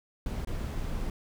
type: noise with dropouts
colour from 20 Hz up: brown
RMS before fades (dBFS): -33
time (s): 0.26-1.1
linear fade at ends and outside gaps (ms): 2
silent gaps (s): 0.449-0.472
effects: none